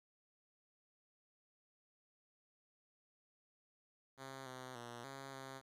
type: tone with pitch steps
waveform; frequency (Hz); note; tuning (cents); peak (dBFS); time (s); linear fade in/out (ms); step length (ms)
5% pulse; 133.9 / 128.7 / 119.4 / 135.9 / 133.7; C3 / C3 / A#2 / C#3 / C3; +40 / -28 / +42 / -34 / +38; -37; 4.17-5.62; 50; 290
effects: low-pass 11000 Hz 12 dB/octave + 13-bit